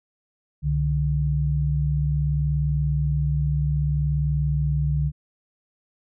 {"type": "tone pair together", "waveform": "sine", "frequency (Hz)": [66.6, 147.2], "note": ["C2", "D3"], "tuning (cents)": [31, 4], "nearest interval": "octave + major second", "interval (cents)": 1373, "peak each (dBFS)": [-24, -21], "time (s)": [0.62, 5.12], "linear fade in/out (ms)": 50, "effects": []}